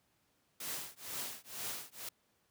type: noise with tremolo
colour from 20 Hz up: white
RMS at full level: -39 dBFS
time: 0.6-2.09 s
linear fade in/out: 5 ms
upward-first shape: triangle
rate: 2.1 Hz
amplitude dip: 100%
effects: pink hiss -75 dBFS RMS until 2.5 s + high-pass 80 Hz 12 dB/octave